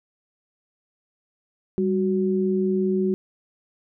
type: tone pair together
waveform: sine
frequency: 196.64 / 371.2 Hz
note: G3 / F#4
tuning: +6 / +6 cents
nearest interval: major seventh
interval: 1100 cents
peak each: -22 dBFS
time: 1.78-3.14 s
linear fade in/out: 0 ms
effects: none